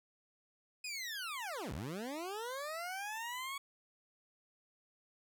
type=linear two-way sweep; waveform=20% pulse; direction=down then up; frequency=2543 to 58.4 to 1126 Hz; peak=-35 dBFS; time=0.84-3.58 s; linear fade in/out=5 ms; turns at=1.73 s; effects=none